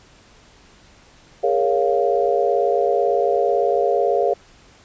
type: chord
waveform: sine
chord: Bb minor seventh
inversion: third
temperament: equal with one note detuned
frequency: 408.2 / 466.2 / 554.4 / 698.5 Hz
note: Ab4 / Bb4 / Db5 / F5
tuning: -30 / 0 / 0 / 0 cents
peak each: -21 dBFS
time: 1.43-4.34 s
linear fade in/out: 10 ms
effects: pink hiss -50 dBFS RMS until 4.84 s + resampled to 16000 Hz